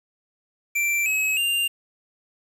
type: tone with pitch steps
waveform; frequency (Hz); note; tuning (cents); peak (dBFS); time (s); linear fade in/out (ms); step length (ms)
square; 2349 / 2562 / 2793; D7 / E7 / F7; 0 / -50 / -1; -21; 0.75-1.68; 10; 310
effects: 8-bit